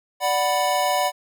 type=chord; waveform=square; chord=B minor; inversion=first; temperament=equal; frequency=587.3 / 740 / 987.8 Hz; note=D5 / F#5 / B5; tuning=0 / 0 / 0 cents; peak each=-25 / -23 / -25 dBFS; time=0.2-1.12 s; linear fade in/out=50 ms; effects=none